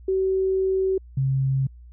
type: tone pair in turn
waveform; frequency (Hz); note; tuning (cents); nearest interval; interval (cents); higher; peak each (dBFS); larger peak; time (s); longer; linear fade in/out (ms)
sine; 380.3 / 134.22; F#4 / C3; +48 / +45; octave + tritone; 1803; first; -19; neither; 0.08-0.98 / 1.17-1.67; first; 5
effects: added 60 Hz sine -42 dBFS peak until 1.92 s